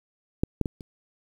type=clicks; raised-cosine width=3 ms; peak=-9 / -10 / -15 / -28 dBFS; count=4; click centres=0.435 / 0.613 / 0.658 / 0.808 s; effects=8-bit

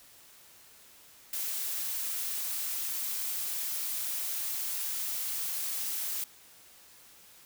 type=noise; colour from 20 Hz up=blue; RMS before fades=-34 dBFS; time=1.33-6.24 s; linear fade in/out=2 ms; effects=white hiss -56 dBFS RMS until 7.45 s

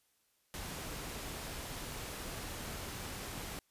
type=noise; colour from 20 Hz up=pink; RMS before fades=-43 dBFS; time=0.54-3.59 s; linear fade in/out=0 ms; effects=white hiss -75 dBFS RMS until 3.7 s + resampled to 32000 Hz

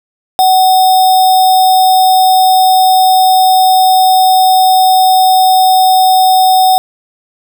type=tone with sample-and-hold; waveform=sine; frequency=750 Hz; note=F#5; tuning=23 cents sharp; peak=-4 dBFS; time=0.39-6.78 s; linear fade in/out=0 ms; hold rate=4410 Hz; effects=none

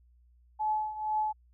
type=tone with tremolo; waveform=sine; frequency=858 Hz; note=A5; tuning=44 cents flat; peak=-25 dBFS; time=0.59-1.33 s; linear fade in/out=20 ms; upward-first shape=triangle; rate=2.1 Hz; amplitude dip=80%; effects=added 60 Hz sine -59 dBFS peak until 1.53 s

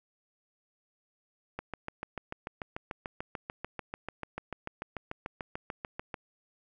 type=click train; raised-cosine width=0.5 ms; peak=-21 dBFS; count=32; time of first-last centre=1.59-6.142 s; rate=6.81 Hz; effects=none

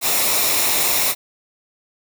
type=noise with comb filter; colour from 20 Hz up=white; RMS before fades=-18 dBFS; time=0.01-1.15 s; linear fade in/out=50 ms; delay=0.64 ms; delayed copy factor=-0.5; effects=none

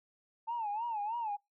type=tone with vibrato; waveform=sine; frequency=882 Hz; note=A5; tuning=4 cents sharp; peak=-32 dBFS; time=0.47-1.37 s; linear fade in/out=20 ms; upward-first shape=sine; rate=3.2 Hz; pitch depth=140 cents each way; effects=noise-tail reverb RT60 0.2 s tail -26 dB re dry + tanh soft clip ceiling -29 dBFS

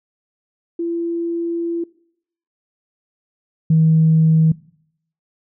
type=tone pair in turn; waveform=sine; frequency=338.3 / 159.66 Hz; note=E4 / D#3; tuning=+45 / +45 cents; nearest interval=octave + minor second; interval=1300 cents; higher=first; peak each=-19 / -9 dBFS; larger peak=second; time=0.79-1.84 / 3.7-4.52 s; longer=first; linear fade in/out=5 ms; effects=noise-tail reverb RT60 0.7 s tail -22 dB re dry + tanh soft clip ceiling -5 dBFS

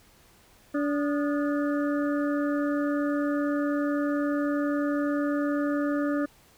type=harmonic tone with a mistuned harmonic; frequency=289.4 Hz; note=D4; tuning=25 cents flat; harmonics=1 / 2 / 4 / 5 / 6; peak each=-25 / -31 / -37 / -39 / -41 dBFS; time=0.74-6.26 s; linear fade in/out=10 ms; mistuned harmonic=4; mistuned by=+98 cents; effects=pink hiss -58 dBFS RMS until 6.57 s

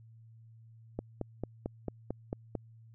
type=click train; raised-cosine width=2 ms; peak=-21 dBFS; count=8; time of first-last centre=0.99-2.552 s; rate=4.48 Hz; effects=added 113 Hz sine -53 dBFS peak until 2.94 s

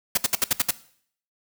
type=noise bursts; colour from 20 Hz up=white; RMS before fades=-20 dBFS; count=7; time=0.15-0.709 s; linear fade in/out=5 ms; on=25 ms; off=64 ms; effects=noise-tail reverb RT60 0.6 s tail -18 dB re dry

